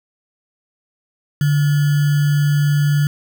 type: tone with sample-and-hold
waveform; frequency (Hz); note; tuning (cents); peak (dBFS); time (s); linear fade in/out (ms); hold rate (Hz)
sine; 146.1; D3; -9; -12; 1.41-3.07; 2; 1575
effects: none